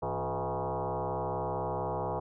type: tone with frequency modulation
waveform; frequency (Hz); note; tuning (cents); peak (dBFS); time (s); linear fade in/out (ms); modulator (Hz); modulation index
sine; 165.2; E3; +4; -30; 0.02-2.2; 10; 133; 6.6
effects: none